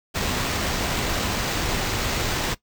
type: noise with sample-and-hold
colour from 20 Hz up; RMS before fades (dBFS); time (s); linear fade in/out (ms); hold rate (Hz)
pink; -25; 0.14-2.55; 20; 11025
effects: noise-tail reverb RT60 0.1 s tail -18 dB re dry